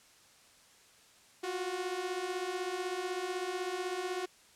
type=beating tone pair; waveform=sawtooth; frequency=353.8 / 369.8 Hz; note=F4 / F#4; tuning=+23 / -1 cents; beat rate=16 Hz; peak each=-35 / -32 dBFS; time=1.43-4.26 s; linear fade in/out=10 ms; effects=white hiss -61 dBFS RMS until 4.55 s + low-pass 9000 Hz 12 dB/octave